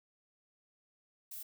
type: noise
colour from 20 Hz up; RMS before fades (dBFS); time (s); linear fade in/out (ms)
violet; -45; 1.31-1.43; 5
effects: none